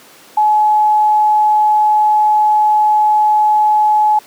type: tone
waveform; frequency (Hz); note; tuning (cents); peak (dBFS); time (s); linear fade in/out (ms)
sine; 850; G#5; +40; -8; 0.37-4.19; 5
effects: pink hiss -41 dBFS RMS until 4.26 s + high-pass 300 Hz 12 dB/octave